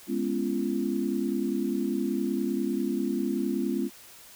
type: chord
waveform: sine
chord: C# dominant seventh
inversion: second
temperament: equal with one note detuned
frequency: 207.7 / 246.9 / 277.2 / 342 Hz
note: G#3 / B3 / C#4 / E#4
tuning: 0 / 0 / 0 / -36 cents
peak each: -31 dBFS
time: 0.07-3.9 s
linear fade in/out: 50 ms
effects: white hiss -50 dBFS RMS until 4.35 s